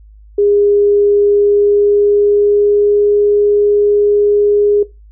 sine tone with pitch glide, 408.5 to 412.1 Hz, G#4 to G#4, -29 to -13 cents, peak -8 dBFS, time 0.38-4.83 s, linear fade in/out 5 ms, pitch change +16 cents, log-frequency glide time 1.26-3.09 s, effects noise-tail reverb RT60 0.2 s tail -17 dB re dry + added 52 Hz sine -37 dBFS peak until 5.11 s

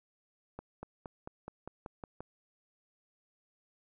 accelerating click train, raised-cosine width 1 ms, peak -28 dBFS, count 9, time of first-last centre 0.59-2.206 s, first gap 240 ms, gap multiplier 0.95, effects none

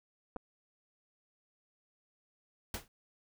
clicks, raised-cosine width 1 ms, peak -27 dBFS, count 2, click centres 0.362 / 0.366 s
pink noise with exponential decay, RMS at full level -34 dBFS, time 2.74-2.88 s, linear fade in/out 2 ms, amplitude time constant 30 ms
effects none

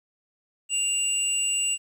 sine tone pair together, 2794 / 7903 Hz, F7 / B8, 0 / 0 cents, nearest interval octave + tritone, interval 1800 cents, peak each -25 / -24 dBFS, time 0.69-1.78 s, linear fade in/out 50 ms, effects tanh soft clip ceiling -16 dBFS + 10-bit

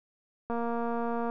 click train, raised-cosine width 1 ms, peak -20 dBFS, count 188, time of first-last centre 0.5-1.299 s, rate 234 Hz, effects none

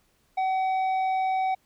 sine tone with tanh clipping, 757 Hz, F#5, 39 cents sharp, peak -24 dBFS, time 0.37-1.55 s, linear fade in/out 10 ms, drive 7 dB, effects pink hiss -67 dBFS RMS until 1.65 s

